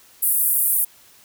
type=band-pass noise; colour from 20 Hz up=white; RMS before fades=-19 dBFS; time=0.22-0.85 s; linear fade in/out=10 ms; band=9500 to 16000 Hz; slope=48 dB/octave; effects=white hiss -51 dBFS RMS until 1.24 s